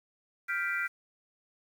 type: chord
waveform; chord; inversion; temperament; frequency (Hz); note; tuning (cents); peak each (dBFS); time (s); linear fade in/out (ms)
sine; G dominant seventh; third; equal with one note detuned; 1396.9 / 1568 / 1975.5 / 2359; F6 / G6 / B6 / D7; 0 / 0 / 0 / +7; -33 / -36 / -34 / -37; 0.48-0.88; 20
effects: 9-bit